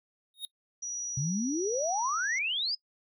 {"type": "tone with exponential growth", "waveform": "square", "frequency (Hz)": 3729, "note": "A#7", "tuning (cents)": 0, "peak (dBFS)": -31, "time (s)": [0.34, 0.45], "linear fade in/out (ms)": 1, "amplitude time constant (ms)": 23}
{"type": "tone with tremolo", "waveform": "sine", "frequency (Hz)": 5820, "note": "F#8", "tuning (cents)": -29, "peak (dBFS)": -32, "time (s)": [0.82, 2.39], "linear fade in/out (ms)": 10, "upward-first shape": "sine", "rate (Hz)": 1.2, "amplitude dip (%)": 30}
{"type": "exponential sweep", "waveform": "sine", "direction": "up", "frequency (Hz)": [129, 5120], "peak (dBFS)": -28, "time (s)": [1.17, 2.75], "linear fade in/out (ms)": 5}
{"effects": ["noise-tail reverb RT60 0.1 s tail -22 dB re dry"]}